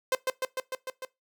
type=tone with echo; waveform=sawtooth; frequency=518 Hz; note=C5; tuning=17 cents flat; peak=-19 dBFS; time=0.12-0.15 s; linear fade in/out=2 ms; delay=150 ms; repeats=6; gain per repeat=-2 dB; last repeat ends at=1.05 s; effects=noise-tail reverb RT60 0.2 s tail -20 dB re dry